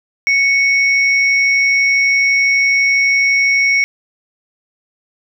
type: tone pair together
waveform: sine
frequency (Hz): 2217 / 5586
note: C#7 / F8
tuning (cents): 0 / -1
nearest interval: octave + major third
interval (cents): 1599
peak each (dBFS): -10 / -22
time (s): 0.27-3.84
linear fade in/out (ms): 0
effects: none